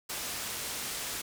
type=low-pass noise; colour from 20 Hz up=white; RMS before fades=-37 dBFS; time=0.09-1.22 s; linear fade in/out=10 ms; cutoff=11000 Hz; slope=12 dB/octave; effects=none